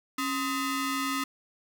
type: ring-modulated tone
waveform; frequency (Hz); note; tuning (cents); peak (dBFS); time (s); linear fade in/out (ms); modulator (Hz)
sawtooth; 767; G5; -38; -21; 0.18-1.24; 5; 494
effects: none